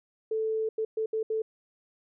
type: tone bursts at uneven times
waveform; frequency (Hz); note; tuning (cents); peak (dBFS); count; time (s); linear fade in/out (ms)
sine; 440; A4; 0; -26; 5; 0.31-0.69 / 0.78-0.85 / 0.97-1.06 / 1.13-1.23 / 1.3-1.42; 5
effects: none